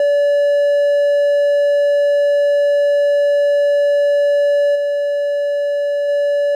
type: tone with level steps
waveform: triangle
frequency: 575 Hz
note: D5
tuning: 37 cents flat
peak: -9 / -13 / -11 dBFS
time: 0-6.55 s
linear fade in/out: 2 ms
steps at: 4.75 / 6.08 s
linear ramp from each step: 10 ms
effects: none